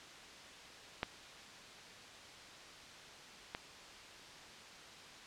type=clicks; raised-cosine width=0.3 ms; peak=-18 / -23 dBFS; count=2; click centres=1.031 / 3.549 s; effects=white hiss -53 dBFS RMS until 5.26 s + low-pass 5000 Hz 12 dB/octave